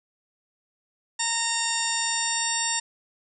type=harmonic tone with a mistuned harmonic; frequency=921 Hz; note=A#5; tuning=21 cents flat; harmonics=1 / 2 / 3 / 4 / 5 / 6 / 8 / 9; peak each=-32 / -32 / -35 / -33 / -36 / -33 / -28 / -33 dBFS; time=1.19-2.8 s; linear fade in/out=10 ms; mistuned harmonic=8; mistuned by=-40 cents; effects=none